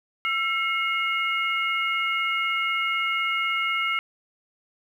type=tone cluster; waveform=sine; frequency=1342 / 2166 / 2849 Hz; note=E6 / C#7 / F7; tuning=+31 / -41 / +34 cents; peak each=-27 / -25 / -30 dBFS; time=0.25-3.99 s; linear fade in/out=0 ms; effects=9-bit